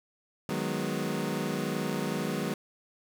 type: chord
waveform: 25% pulse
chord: G# minor seventh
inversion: second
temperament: equal with one note detuned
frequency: 154.4 / 185 / 207.7 / 246.9 Hz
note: D#3 / F#3 / G#3 / B3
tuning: -13 / 0 / 0 / 0 cents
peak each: -32 / -31 / -31 / -32 dBFS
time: 0.49-2.54 s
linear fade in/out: 2 ms
effects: none